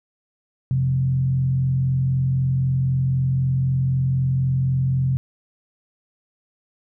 sine tone with frequency modulation, 131.5 Hz, C3, 9 cents sharp, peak -17 dBFS, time 0.71-5.17 s, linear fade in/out 0 ms, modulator 43.9 Hz, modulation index 0.44, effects none

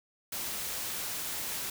white noise, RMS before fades -36 dBFS, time 0.32-1.7 s, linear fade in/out 5 ms, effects none

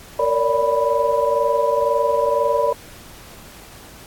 sine tone cluster, 462.1 / 568 / 590 / 988 Hz, A#4 / C#5 / D5 / B5, -15 / +42 / +8 / 0 cents, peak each -21 dBFS, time 0.19-2.73 s, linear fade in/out 5 ms, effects pink hiss -42 dBFS RMS until 4.06 s + AAC 64 kbps

